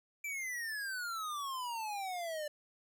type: exponential sweep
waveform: square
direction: down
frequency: 2353 to 587.3 Hz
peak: -38 dBFS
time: 0.24-2.48 s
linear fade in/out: 5 ms
effects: none